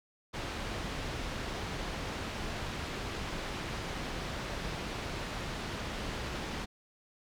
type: low-pass noise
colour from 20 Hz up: pink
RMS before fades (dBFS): -38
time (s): 0.33-6.66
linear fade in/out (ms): 20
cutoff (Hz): 4500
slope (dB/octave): 12
effects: none